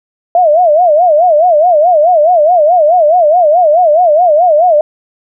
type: tone with vibrato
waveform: sine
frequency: 657 Hz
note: E5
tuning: 6 cents flat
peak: -4 dBFS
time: 0.35-4.81 s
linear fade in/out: 2 ms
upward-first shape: sine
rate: 4.7 Hz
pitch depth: 190 cents each way
effects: none